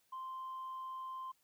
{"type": "tone", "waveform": "sine", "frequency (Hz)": 1044, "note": "C6", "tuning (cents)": -4, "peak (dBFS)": -40, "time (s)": [0.12, 1.32], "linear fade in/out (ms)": 10, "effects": ["tanh soft clip ceiling -39 dBFS", "white hiss -75 dBFS RMS until 1.43 s"]}